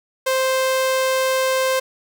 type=tone; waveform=sawtooth; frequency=523.3 Hz; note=C5; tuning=in tune; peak=-13 dBFS; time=0.26-1.8 s; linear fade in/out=10 ms; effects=none